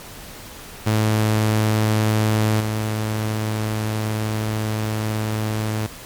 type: tone with level steps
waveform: sawtooth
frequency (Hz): 108.3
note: A2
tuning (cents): -27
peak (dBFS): -12 / -17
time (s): 0.86-5.87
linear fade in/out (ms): 10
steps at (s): 2.6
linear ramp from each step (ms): 5
effects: pink hiss -38 dBFS RMS until 6.05 s + MP3 96 kbps